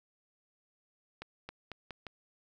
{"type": "accelerating click train", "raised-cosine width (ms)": 0.3, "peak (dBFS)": -26, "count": 5, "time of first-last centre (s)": [1.22, 2.067], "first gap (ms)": 270, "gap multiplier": 0.84, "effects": []}